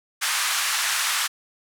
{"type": "band-pass noise", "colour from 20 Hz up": "pink", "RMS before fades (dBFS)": -24, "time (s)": [0.21, 1.28], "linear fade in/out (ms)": 20, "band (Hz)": [1100, 12000], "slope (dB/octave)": 24, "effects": []}